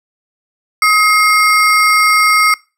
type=ring-modulated tone; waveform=square; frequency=1700 Hz; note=G#6; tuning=40 cents sharp; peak=-5 dBFS; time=0.82-2.54 s; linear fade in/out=2 ms; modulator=435 Hz; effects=noise-tail reverb RT60 0.3 s tail -23 dB re dry + low-pass 11000 Hz 12 dB/octave